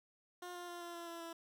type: tone with pitch steps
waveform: 15% pulse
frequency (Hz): 356.2 / 352.3 / 348.5 / 344.7 / 340.9 / 337.2 / 333.5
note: F4 / F4 / F4 / F4 / F4 / E4 / E4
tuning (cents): +34 / +15 / -4 / -23 / -42 / +39 / +20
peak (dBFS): -39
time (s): 0.42-1.33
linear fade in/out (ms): 5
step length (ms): 130
effects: none